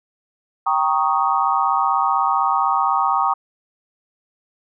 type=chord; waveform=sine; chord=Eb dominant seventh; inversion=first; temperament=equal; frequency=784 / 932.3 / 1108.7 / 1244.5 Hz; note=G5 / Bb5 / Db6 / Eb6; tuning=0 / 0 / 0 / 0 cents; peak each=-21 dBFS; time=0.66-3.34 s; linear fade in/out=10 ms; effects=none